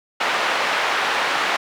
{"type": "band-pass noise", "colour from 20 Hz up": "pink", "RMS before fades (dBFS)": -21, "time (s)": [0.2, 1.57], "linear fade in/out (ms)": 10, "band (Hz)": [780, 2700], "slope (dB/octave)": 12, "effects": []}